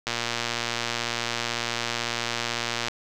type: click train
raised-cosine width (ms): 0.2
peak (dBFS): -9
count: 333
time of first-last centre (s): 0.07-2.884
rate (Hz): 118
effects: none